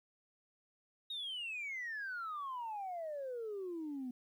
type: exponential sweep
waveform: sine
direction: down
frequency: 3786 to 243.5 Hz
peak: -38 dBFS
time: 1.1-4.11 s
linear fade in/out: 5 ms
effects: tanh soft clip ceiling -36 dBFS + 12-bit